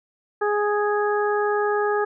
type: harmonic tone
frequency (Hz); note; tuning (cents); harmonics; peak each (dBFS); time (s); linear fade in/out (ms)
415.3; G#4; 0; 1 / 2 / 3 / 4; -21 / -26 / -28 / -29; 0.41-2.05; 10
effects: none